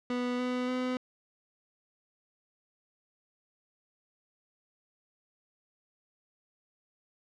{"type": "tone with pitch steps", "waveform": "30% pulse", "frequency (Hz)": [246.7, 250, 253.3], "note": ["B3", "B3", "B3"], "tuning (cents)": [-2, 21, 44], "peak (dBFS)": -27, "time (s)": [0.1, 0.97], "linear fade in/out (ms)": 2, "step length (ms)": 290, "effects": ["low-pass 4000 Hz 12 dB/octave"]}